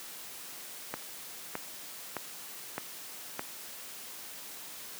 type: click train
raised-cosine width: 0.5 ms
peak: -18 dBFS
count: 5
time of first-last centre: 0.94-3.394 s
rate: 1.63 Hz
effects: white hiss -45 dBFS RMS until 4.99 s + high-pass 150 Hz 12 dB/octave